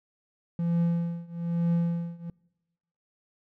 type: tone with tremolo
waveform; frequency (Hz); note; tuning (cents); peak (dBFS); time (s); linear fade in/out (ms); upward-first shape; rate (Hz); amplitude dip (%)
triangle; 170; F3; -46; -19; 0.59-2.3; 2; triangle; 1.1; 95
effects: noise-tail reverb RT60 1.0 s tail -24 dB re dry